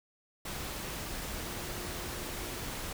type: tone in noise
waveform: sine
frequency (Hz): 354.2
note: F4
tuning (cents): +24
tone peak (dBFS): -48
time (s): 1.43-2.62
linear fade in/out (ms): 5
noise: pink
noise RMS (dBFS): -39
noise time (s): 0.45-2.93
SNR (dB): -12
effects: none